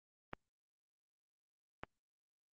clicks, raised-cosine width 0.5 ms, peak -26 / -27 dBFS, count 2, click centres 0.334 / 1.835 s, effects Opus 32 kbps

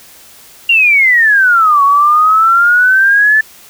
sine exponential two-way sweep, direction down then up, 2810 to 1108.7 to 1758 Hz, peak -5 dBFS, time 0.69-3.41 s, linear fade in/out 5 ms, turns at 1.83 s, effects white hiss -39 dBFS RMS until 3.69 s

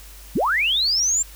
sine linear sweep, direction up, 115.3 to 7459 Hz, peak -17 dBFS, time 0.35-1.23 s, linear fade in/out 10 ms, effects added 50 Hz sine -41 dBFS peak until 1.35 s + white hiss -45 dBFS RMS until 1.35 s

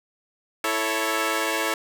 10% pulse chord, A major, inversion second, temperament equal, 329.6 / 440 / 554.4 Hz, E4 / A4 / C#5, 0 / 0 / 0 cents, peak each -19 dBFS, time 0.64-1.74 s, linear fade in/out 2 ms, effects none

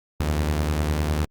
sawtooth beating tone pair, 75.2 / 85.1 Hz, D2 / F2, +42 / -44 cents, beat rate 9.9 Hz, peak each -18 / -25 dBFS, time 0.2-1.25 s, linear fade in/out 0 ms, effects Opus 48 kbps

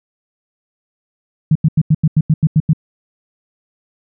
sine tone bursts, 155.56 Hz, D#3, in tune, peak -7 dBFS, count 10, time 1.51-2.733 s, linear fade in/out 5 ms, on 44 ms, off 87 ms, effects none

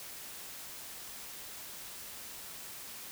silence, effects white hiss -46 dBFS RMS until 3.11 s

